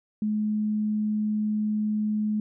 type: tone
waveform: sine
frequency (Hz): 212.6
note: G#3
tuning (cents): +41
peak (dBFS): -23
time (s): 0.22-2.4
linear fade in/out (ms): 2
effects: none